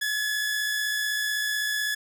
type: tone pair together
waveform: sawtooth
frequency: 1700 / 1755.9 Hz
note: G#6 / A6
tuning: +40 / -4 cents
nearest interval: minor second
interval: 56 cents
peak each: -22 / -32 dBFS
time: 0.01-1.95 s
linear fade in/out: 10 ms
effects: none